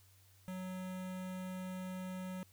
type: tone with notch filter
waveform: square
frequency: 185 Hz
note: F#3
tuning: in tune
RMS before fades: -43 dBFS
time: 0.48-2.43 s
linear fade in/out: 0 ms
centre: 4800 Hz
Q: 1.6
effects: added 95 Hz sine -64 dBFS peak until 2.52 s + white hiss -68 dBFS RMS until 2.52 s